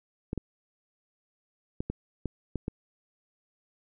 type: clicks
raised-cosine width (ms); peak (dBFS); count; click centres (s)
3; -18; 7; 0.331 / 0.377 / 1.805 / 1.9 / 2.257 / 2.557 / 2.681
effects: none